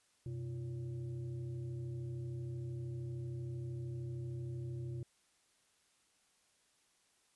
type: tone with frequency modulation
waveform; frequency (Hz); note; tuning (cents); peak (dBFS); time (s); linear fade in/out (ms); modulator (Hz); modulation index
sine; 126.5; B2; +42; -39; 0.26-5.03; 2; 220; 0.65
effects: white hiss -73 dBFS RMS until 7.35 s + resampled to 24000 Hz